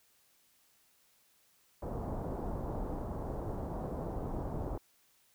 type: low-pass noise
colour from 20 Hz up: pink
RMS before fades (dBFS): -38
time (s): 1.82-4.78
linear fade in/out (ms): 5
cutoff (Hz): 900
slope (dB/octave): 24
effects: white hiss -69 dBFS RMS until 5.34 s